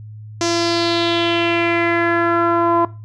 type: tone with low-pass filter sweep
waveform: sawtooth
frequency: 339.7 Hz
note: F4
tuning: 48 cents flat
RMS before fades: -17 dBFS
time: 0.41-2.85 s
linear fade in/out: 2 ms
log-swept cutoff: 6000 to 1000 Hz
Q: 4.1
effects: noise-tail reverb RT60 0.3 s tail -18 dB re dry + added 107 Hz sine -32 dBFS peak until 3.04 s